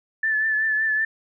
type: tone with vibrato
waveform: sine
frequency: 1749 Hz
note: A6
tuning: 11 cents flat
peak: -19 dBFS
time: 0.23-1.05 s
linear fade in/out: 5 ms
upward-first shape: triangle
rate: 5.3 Hz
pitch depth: 37 cents each way
effects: none